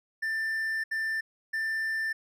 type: tone bursts at uneven times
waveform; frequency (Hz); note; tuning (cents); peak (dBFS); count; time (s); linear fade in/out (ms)
triangle; 1781; A6; +21; -26; 3; 0.22-0.84 / 0.91-1.21 / 1.53-2.13; 10
effects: none